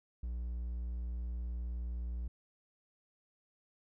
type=tone; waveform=triangle; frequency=59.6 Hz; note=A#1; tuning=39 cents sharp; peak=-34 dBFS; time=0.23-2.28 s; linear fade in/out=5 ms; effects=none